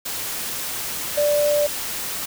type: tone in noise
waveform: sine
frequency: 587.3 Hz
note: D5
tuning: in tune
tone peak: -16 dBFS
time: 1.17-1.67 s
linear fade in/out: 10 ms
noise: white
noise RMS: -28 dBFS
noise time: 0.05-2.26 s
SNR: +9 dB
effects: none